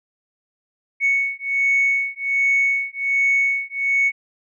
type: beating tone pair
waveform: sine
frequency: 2217 / 2218.3 Hz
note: C#7 / C#7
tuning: 0 / +1 cents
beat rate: 1.3 Hz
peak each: -19 dBFS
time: 1-4.12 s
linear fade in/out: 50 ms
effects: tanh soft clip ceiling -10 dBFS